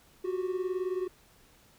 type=beating tone pair; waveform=triangle; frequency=364.7 / 383.7 Hz; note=F#4 / G4; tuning=-25 / -37 cents; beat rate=19 Hz; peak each=-29 / -33 dBFS; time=0.24-1.08 s; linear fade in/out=10 ms; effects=pink hiss -61 dBFS RMS until 1.78 s